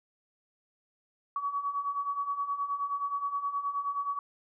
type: beating tone pair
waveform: sine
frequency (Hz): 1126 / 1135.5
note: C#6 / C#6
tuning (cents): +27 / +41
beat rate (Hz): 9.5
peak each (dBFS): -36 / -31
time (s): 1.36-4.19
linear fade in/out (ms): 2
effects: none